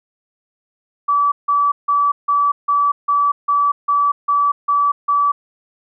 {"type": "tone bursts", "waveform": "sine", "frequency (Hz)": 1151, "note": "D6", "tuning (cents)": -35, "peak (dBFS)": -12, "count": 11, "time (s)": [1.08, 5.32], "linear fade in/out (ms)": 10, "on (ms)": 240, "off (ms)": 160, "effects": []}